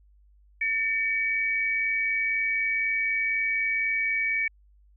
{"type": "tone pair together", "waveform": "sine", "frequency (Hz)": [1800, 2271], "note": ["A6", "C#7"], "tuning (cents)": [39, 41], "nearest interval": "major third", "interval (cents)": 402, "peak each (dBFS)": [-31, -24], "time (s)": [0.61, 4.48], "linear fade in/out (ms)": 5, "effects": ["added 50 Hz sine -55 dBFS peak until 4.96 s"]}